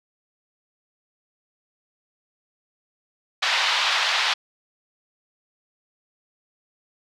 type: band-pass noise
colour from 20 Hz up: white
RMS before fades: -22 dBFS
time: 3.42-4.34 s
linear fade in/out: 10 ms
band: 740 to 4200 Hz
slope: 24 dB/octave
effects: none